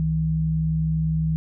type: tone pair together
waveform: sine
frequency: 66.8 / 158.72 Hz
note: C2 / D#3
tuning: +36 / +35 cents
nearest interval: octave + minor third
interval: 1499 cents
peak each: -28 / -20 dBFS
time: 0-1.36 s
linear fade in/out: 0 ms
effects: none